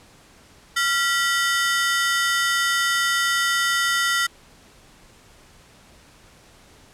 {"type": "ring-modulated tone", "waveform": "sawtooth", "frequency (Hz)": 1661.2, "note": "G#6", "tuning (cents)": 0, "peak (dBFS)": -12, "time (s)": [0.76, 4.27], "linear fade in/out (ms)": 10, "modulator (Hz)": 282, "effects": ["pink hiss -51 dBFS RMS until 6.93 s", "low-pass 10000 Hz 12 dB/octave"]}